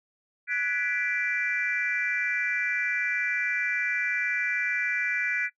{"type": "chord", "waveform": "sine", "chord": "G# half-diminished seventh", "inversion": "third", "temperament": "equal with one note detuned", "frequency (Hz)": [1480, 1687.3, 1975.5, 2349], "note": ["F#6", "G#6", "B6", "D7"], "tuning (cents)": [0, 27, 0, 0], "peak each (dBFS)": [-31, -32, -29, -30], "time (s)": [0.47, 5.5], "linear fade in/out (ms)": 50, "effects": ["noise-tail reverb RT60 0.1 s tail -22 dB re dry", "tanh soft clip ceiling -16 dBFS"]}